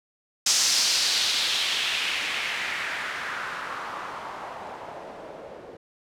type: noise with low-pass filter sweep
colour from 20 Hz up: blue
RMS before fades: -28 dBFS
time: 0.46-5.77 s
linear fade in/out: 5 ms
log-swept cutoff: 6000 to 480 Hz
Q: 2.1
effects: none